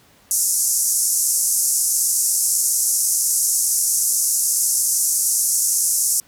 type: band-pass noise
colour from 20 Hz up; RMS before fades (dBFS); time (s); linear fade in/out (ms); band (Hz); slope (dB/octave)
white; -19; 0.31-6.2; 0; 5700 to 12000; 48
effects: pink hiss -53 dBFS RMS until 6.27 s + high-pass 60 Hz 12 dB/octave